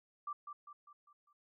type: tone with echo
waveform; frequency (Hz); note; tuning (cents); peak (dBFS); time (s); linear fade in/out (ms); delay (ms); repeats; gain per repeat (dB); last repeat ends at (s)
sine; 1174.7; D6; 0; -38; 0.27-0.33; 5; 200; 5; -6; 1.33
effects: none